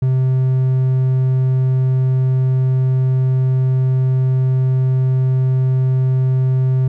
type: tone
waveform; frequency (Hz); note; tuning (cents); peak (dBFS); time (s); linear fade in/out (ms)
triangle; 130; C3; -11; -10; 0.02-6.88; 5
effects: none